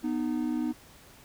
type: tone pair together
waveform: triangle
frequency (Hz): 246.9 / 307.4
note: B3 / D#4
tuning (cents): 0 / -21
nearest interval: major third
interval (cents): 379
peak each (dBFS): -28 / -28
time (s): 0.03-0.73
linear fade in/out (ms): 20
effects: pink hiss -54 dBFS RMS until 1.24 s